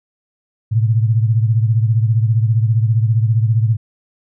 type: beating tone pair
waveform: sine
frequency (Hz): 110 / 125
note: A2 / B2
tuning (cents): 0 / +21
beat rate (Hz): 15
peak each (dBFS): -12 / -18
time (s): 0.71-3.77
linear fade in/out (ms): 20
effects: none